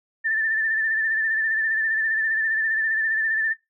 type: tone with vibrato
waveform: sine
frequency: 1774 Hz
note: A6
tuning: 14 cents sharp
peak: -20 dBFS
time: 0.24-3.54 s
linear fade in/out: 20 ms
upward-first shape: sine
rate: 15 Hz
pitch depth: 40 cents each way
effects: noise-tail reverb RT60 0.2 s tail -21 dB re dry